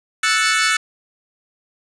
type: chord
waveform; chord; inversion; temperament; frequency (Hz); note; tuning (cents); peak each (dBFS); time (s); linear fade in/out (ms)
sawtooth; F# minor seventh; third; equal; 1318.5 / 1480 / 1760 / 2217; E6 / F#6 / A6 / C#7; 0 / 0 / 0 / 0; -17; 0.23-0.77; 5
effects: resampled to 22050 Hz + 7-bit